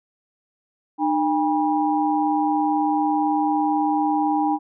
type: tone cluster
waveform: sine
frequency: 303 / 806 / 970 Hz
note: D#4 / G5 / B5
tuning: -46 / +48 / -31 cents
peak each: -21 / -21 / -27 dBFS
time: 0.98-4.59 s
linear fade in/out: 50 ms
effects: none